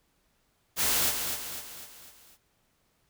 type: noise with echo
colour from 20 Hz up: white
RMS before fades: -26 dBFS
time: 0.76-1.13 s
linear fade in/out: 50 ms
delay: 250 ms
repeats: 5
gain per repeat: -6 dB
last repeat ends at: 2.38 s
effects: pink hiss -71 dBFS RMS until 3.09 s